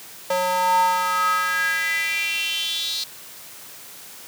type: tone with high-pass filter sweep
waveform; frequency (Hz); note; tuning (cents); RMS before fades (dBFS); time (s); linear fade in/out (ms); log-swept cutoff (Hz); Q
square; 181.7; F#3; -31; -22; 0.3-3.04; 5; 650 to 4200; 6.4
effects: white hiss -41 dBFS RMS until 4.27 s + high-pass 100 Hz 12 dB/octave